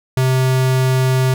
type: tone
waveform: square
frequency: 130 Hz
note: C3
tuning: 11 cents flat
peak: -13 dBFS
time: 0.17-1.34 s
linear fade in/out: 2 ms
effects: none